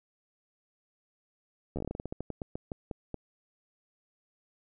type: slowing click train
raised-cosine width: 2 ms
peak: -22 dBFS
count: 19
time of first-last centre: 1.76-3.143 s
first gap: 12 ms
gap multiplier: 1.19
effects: none